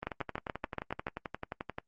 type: two click trains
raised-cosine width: 0.5 ms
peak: -18 / -21 dBFS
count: 8 / 21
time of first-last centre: 0.07-1.069 / 0.03-1.784 s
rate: 7.01 / 11.4 Hz
effects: noise-tail reverb RT60 0.1 s tail -24 dB re dry + Opus 32 kbps